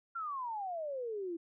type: exponential sweep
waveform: sine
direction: down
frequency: 1396.9 to 326 Hz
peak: -36 dBFS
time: 0.15-1.37 s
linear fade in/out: 10 ms
effects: none